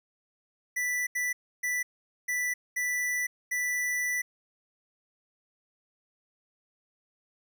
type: tone bursts at uneven times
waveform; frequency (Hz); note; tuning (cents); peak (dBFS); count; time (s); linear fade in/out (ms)
square; 1975.5; B6; 0; -28; 6; 0.76-1.07 / 1.15-1.33 / 1.63-1.83 / 2.28-2.54 / 2.76-3.27 / 3.51-4.22; 10
effects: none